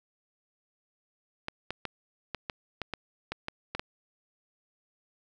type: clicks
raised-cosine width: 0.3 ms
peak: -17 dBFS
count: 11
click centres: 1.484 / 1.706 / 1.853 / 2.347 / 2.498 / 2.817 / 2.937 / 3.32 / 3.484 / 3.75 / 3.795 s
effects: none